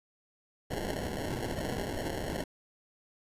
violet noise with sample-and-hold, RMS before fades -35 dBFS, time 0.7-2.44 s, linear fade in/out 5 ms, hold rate 1225 Hz, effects resampled to 32000 Hz

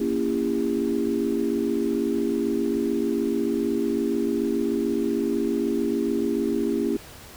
sine chord, A# diminished seventh, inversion none, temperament just, 233.1 / 279.7 / 335.6 / 402.8 Hz, A#3 / C#4 / E4 / G4, 0 / +16 / +31 / +47 cents, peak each -27 dBFS, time 0-6.97 s, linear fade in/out 5 ms, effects pink hiss -44 dBFS RMS until 7.36 s

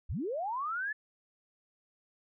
sine linear sweep, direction up, 35.87 to 1760 Hz, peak -32 dBFS, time 0.09-0.93 s, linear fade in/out 10 ms, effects none

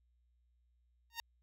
10% pulse tone with exponential growth, 925 Hz, A#5, 14 cents flat, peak -27 dBFS, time 1.1-1.2 s, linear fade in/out 1 ms, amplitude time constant 20 ms, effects added 60 Hz sine -70 dBFS peak until 1.42 s

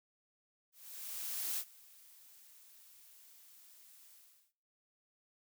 blue noise with ADSR envelope, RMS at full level -37 dBFS, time 0.72-4.53 s, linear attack 860 ms, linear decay 64 ms, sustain -23 dB, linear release 380 ms, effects noise-tail reverb RT60 0.8 s tail -25 dB re dry

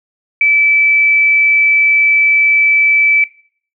sine tone, 2311 Hz, D7, 28 cents flat, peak -7 dBFS, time 0.41-3.24 s, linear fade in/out 2 ms, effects noise-tail reverb RT60 0.5 s tail -19 dB re dry

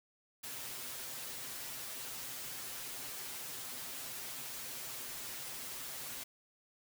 white noise with comb filter, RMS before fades -44 dBFS, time 0.43-6.24 s, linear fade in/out 10 ms, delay 7.7 ms, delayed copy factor +0.95, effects none

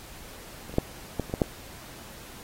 clicks, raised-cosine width 2 ms, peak -29 / -26 / -7 / -13 / -29 / -14 / -7 dBFS, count 7, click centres 0.696 / 0.74 / 0.784 / 1.197 / 1.297 / 1.339 / 1.418 s, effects pink hiss -46 dBFS RMS until 2.43 s + AAC 48 kbps

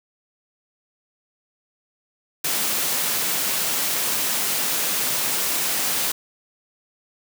white high-pass noise, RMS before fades -23 dBFS, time 2.44-6.12 s, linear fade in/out 5 ms, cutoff 130 Hz, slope 24 dB/octave, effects none

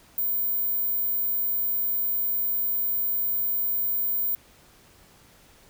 sine tone, 15190 Hz, A#9, 31 cents sharp, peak -20 dBFS, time 0.18-4.35 s, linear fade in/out 0 ms, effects tanh soft clip ceiling -22 dBFS + pink hiss -55 dBFS RMS until 5.69 s

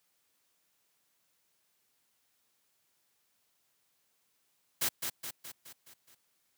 white noise with echo, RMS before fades -30 dBFS, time 4.81-4.89 s, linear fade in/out 10 ms, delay 210 ms, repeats 6, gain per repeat -5 dB, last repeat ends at 6.15 s, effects white hiss -75 dBFS RMS until 6.57 s + high-pass 80 Hz 12 dB/octave

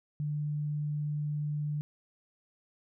sine tone, 148.6 Hz, D3, 21 cents sharp, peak -30 dBFS, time 0.2-1.81 s, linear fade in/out 0 ms, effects none

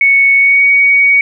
sine tone with pitch glide, 2217 to 2245 Hz, C#7 to C#7, 0 to +21 cents, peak -5 dBFS, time 0.01-1.21 s, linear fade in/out 2 ms, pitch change +21 cents, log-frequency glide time 0.36-0.64 s, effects none

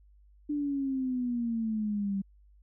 sine exponential sweep, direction down, 297.2 to 193.6 Hz, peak -28 dBFS, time 0.49-2.22 s, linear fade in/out 10 ms, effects added 50 Hz sine -56 dBFS peak until 2.62 s

